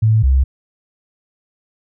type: tone pair in turn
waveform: sine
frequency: 110 / 66.05 Hz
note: A2 / C2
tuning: 0 / +17 cents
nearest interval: major sixth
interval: 883 cents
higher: first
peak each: -9 dBFS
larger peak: neither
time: 0.02-0.23 / 0.23-0.44 s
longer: neither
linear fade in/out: 10 ms
effects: none